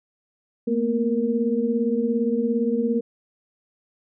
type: tone cluster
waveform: sine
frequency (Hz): 224.2 / 241.6 / 466.9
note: A3 / B3 / A#4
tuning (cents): +33 / -38 / +3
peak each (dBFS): -24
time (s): 0.67-3.01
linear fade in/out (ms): 10
effects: none